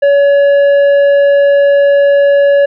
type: tone with tanh clipping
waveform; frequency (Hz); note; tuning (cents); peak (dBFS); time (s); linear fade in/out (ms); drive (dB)
triangle; 565; C#5; +33; -6; 0.02-2.66; 10; 11
effects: none